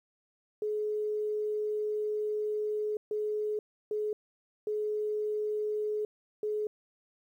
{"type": "tone bursts at uneven times", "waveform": "sine", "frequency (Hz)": 424, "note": "G#4", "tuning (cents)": 36, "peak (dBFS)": -29, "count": 5, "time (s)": [[0.62, 2.97], [3.11, 3.59], [3.91, 4.13], [4.67, 6.05], [6.43, 6.67]], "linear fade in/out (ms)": 2, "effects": ["11-bit"]}